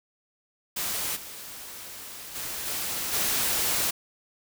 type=noise with level steps; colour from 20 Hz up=white; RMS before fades=-30 / -41 / -34 / -31 / -26 dBFS; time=0.76-3.91 s; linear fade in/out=10 ms; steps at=1.15 / 2.34 / 2.65 / 3.12 s; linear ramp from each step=20 ms; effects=none